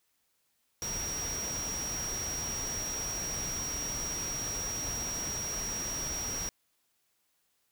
sine tone in noise, 5670 Hz, F8, 25 cents sharp, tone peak -34 dBFS, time 0.82-6.49 s, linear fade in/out 0 ms, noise pink, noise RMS -40 dBFS, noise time 0.82-6.49 s, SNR +3 dB, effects white hiss -75 dBFS RMS until 7.71 s

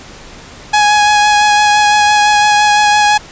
sawtooth tone with vibrato, 835 Hz, G#5, 9 cents sharp, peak -3 dBFS, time 0.73-3.18 s, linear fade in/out 10 ms, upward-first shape sine, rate 5.9 Hz, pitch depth 14 cents each way, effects pink hiss -34 dBFS RMS until 3.31 s + resampled to 16000 Hz

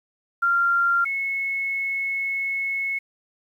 sine tone pair in turn, 1386 / 2191 Hz, F6 / C#7, -14 / -21 cents, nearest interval minor sixth, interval 793 cents, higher second, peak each -17 / -23 dBFS, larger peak first, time 0.42-1.05 / 1.05-2.99 s, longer second, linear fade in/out 10 ms, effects 9-bit

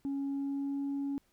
sine tone with pitch glide, 277.2 to 279.3 Hz, C#4 to C#4, 0 to +13 cents, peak -30 dBFS, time 0.05-1.18 s, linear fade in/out 0 ms, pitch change +13 cents, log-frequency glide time 0.27-0.82 s, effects tanh soft clip ceiling -30 dBFS + pink hiss -72 dBFS RMS until 1.32 s

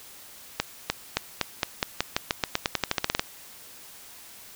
accelerating click train, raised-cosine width 0.2 ms, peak -5 dBFS, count 20, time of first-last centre 0.6-3.195 s, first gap 300 ms, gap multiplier 0.9, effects white hiss -47 dBFS RMS until 4.55 s

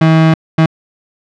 35% pulse tone bursts at uneven times, 160.4 Hz, E3, 47 cents flat, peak -4 dBFS, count 2, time 0.01-0.34 / 0.58-0.66 s, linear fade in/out 5 ms, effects low-pass 3000 Hz 12 dB/octave

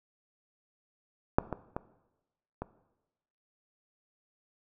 clicks, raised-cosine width 1 ms, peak -7 / -19 / -19 / -21 dBFS, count 4, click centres 1.385 / 1.527 / 1.765 / 2.62 s, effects noise-tail reverb RT60 1.0 s tail -17 dB re dry

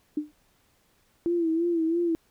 sine tone with exponential decay, 300 Hz, D4, 37 cents sharp, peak -21 dBFS, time 0.17-0.32 s, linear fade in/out 5 ms, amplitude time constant 32 ms
sine tone with vibrato, 334 Hz, E4, 23 cents sharp, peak -22 dBFS, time 1.26-2.15 s, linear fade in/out 0 ms, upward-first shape sine, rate 3 Hz, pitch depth 69 cents each way
effects pink hiss -66 dBFS RMS until 2.3 s

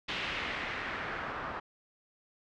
white noise with low-pass filter sweep, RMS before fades -37 dBFS, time 0.08-1.6 s, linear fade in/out 10 ms, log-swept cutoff 3000 to 1200 Hz, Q 1.6, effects low-pass 5000 Hz 12 dB/octave

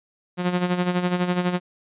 sawtooth tone with tremolo, 178.8 Hz, F3, 41 cents sharp, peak -14 dBFS, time 0.37-1.6 s, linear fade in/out 50 ms, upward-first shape sine, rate 12 Hz, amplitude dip 65%, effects resampled to 8000 Hz

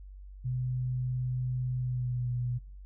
sine tone with pitch glide, 126.4 to 122.87 Hz, B2 to B2, +41 to -8 cents, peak -29 dBFS, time 0.44-2.59 s, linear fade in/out 20 ms, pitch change -49 cents, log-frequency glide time 1.77-2.29 s, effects noise-tail reverb RT60 0.4 s tail -23 dB re dry + added 48 Hz sine -44 dBFS peak until 2.85 s

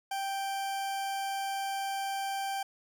40% pulse tone, 784 Hz, G5, in tune, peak -31 dBFS, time 0.11-2.63 s, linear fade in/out 5 ms, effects none

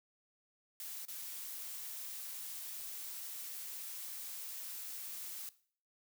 blue noise with dropouts, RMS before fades -45 dBFS, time 0.8-5.49 s, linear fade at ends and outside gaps 1 ms, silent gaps 1.052-1.083 s, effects noise-tail reverb RT60 0.5 s tail -18 dB re dry

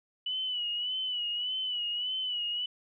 sine tone with vibrato, 2960 Hz, F#7, in tune, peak -30 dBFS, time 0.26-2.66 s, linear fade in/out 5 ms, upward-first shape sine, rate 1.7 Hz, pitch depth 59 cents each way, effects none

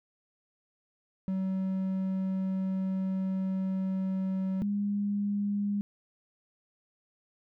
triangle / sine tone pair in turn, 189.7 / 203.4 Hz, F#3 / G#3, +43 / -36 cents, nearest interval minor second, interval 121 cents, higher second, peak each -26 / -27 dBFS, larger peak first, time 1.28-4.62 / 4.62-5.81 s, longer first, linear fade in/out 0 ms, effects none

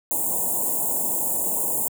white band-stop noise, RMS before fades -24 dBFS, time 0.11-1.88 s, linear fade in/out 0 ms, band 1000 to 7000 Hz, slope 96 dB/octave, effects high-pass 150 Hz 12 dB/octave

